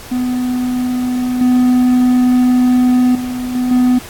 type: tone with level steps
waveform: triangle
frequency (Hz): 250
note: B3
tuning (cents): +21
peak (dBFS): -12 / -6 / -16 / -11 / -6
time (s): 0.11-3.99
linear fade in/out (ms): 10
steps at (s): 1.41 / 3.15 / 3.55 / 3.71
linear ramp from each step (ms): 2
effects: pink hiss -33 dBFS RMS until 4.09 s + AAC 64 kbps